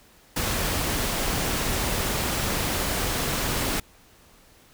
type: noise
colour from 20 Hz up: pink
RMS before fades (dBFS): -26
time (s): 0.36-3.8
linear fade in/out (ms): 5
effects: pink hiss -55 dBFS RMS until 4.73 s